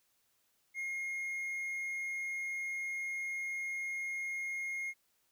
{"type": "tone", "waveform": "triangle", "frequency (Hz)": 2143, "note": "C7", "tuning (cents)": 41, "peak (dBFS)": -34, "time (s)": [0.74, 4.94], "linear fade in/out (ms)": 50, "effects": ["white hiss -75 dBFS RMS until 5.31 s"]}